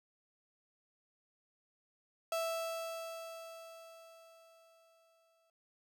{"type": "tone with exponential decay", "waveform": "35% pulse", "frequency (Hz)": 659.3, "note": "E5", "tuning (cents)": 0, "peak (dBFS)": -31, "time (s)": [2.32, 5.5], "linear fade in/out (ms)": 2, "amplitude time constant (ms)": 690, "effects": []}